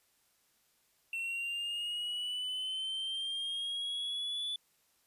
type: linear sweep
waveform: triangle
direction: up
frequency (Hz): 2700 to 3473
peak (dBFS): -33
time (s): 1.13-4.56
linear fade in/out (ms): 2
effects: white hiss -72 dBFS RMS until 5.06 s + resampled to 32000 Hz